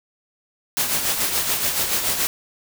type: noise with tremolo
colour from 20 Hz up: white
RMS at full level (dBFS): -20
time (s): 0.77-2.27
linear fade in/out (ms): 0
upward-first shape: sine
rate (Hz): 7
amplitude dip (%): 50
effects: none